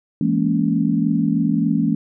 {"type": "chord", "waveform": "sine", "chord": "A# half-diminished seventh", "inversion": "second", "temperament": "just", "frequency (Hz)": [167.82, 209.8, 233.1, 279.7], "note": ["E3", "G#3", "A#3", "C#4"], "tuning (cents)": [31, 18, 0, 16], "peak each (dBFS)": -21, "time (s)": [0.21, 1.95], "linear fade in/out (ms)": 2, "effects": []}